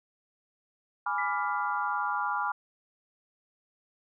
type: chord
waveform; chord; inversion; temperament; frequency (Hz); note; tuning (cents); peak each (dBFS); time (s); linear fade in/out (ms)
sine; G# diminished seventh; none; equal; 830.6 / 987.8 / 1174.7 / 1396.9; G#5 / B5 / D6 / F6; 0 / 0 / 0 / 0; -33; 1.06-2.52; 5
type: tone with exponential decay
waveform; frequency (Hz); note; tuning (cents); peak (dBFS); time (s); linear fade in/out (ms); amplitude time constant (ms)
sine; 1993; B6; +15; -32; 1.18-2.24; 5; 230
effects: none